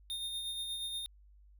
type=tone with tremolo; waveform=square; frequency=3660 Hz; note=A#7; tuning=32 cents flat; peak=-36 dBFS; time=0.1-1.06 s; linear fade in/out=0 ms; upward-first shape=sine; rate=8.4 Hz; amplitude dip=35%; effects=added 50 Hz sine -57 dBFS peak until 1.59 s